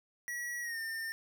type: tone with pitch glide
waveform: square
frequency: 1926 to 1807.4 Hz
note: B6 to A6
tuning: -44 to +46 cents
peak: -37 dBFS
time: 0.28-1.12 s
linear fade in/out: 0 ms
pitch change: -110 cents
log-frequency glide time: 0.61-0.79 s
effects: none